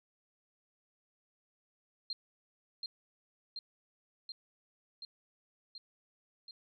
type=tone with echo; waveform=sine; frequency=4186 Hz; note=C8; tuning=in tune; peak=-35 dBFS; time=2.1-2.13 s; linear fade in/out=2 ms; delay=730 ms; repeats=6; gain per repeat=-2 dB; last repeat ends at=6.51 s; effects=none